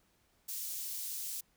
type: high-pass noise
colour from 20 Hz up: white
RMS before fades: -40 dBFS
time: 0.48-1.41 s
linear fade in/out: 10 ms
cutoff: 5100 Hz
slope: 12 dB/octave
effects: pink hiss -72 dBFS RMS until 1.56 s